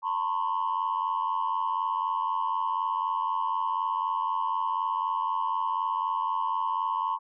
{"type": "tone cluster", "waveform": "sine", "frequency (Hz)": [904, 1003, 1087], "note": ["A5", "B5", "C#6"], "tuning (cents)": [47, 26, -34], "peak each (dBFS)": -29, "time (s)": [0.02, 7.19], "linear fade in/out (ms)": 50, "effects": ["tanh soft clip ceiling -20 dBFS"]}